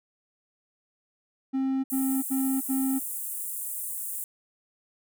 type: tone bursts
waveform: triangle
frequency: 266.2 Hz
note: C4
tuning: 30 cents sharp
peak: -22 dBFS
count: 4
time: 1.53-2.995 s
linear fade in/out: 20 ms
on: 310 ms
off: 75 ms
type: high-pass noise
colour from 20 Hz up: pink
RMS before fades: -34 dBFS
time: 1.9-4.24 s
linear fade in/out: 0 ms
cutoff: 8300 Hz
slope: 48 dB/octave
effects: none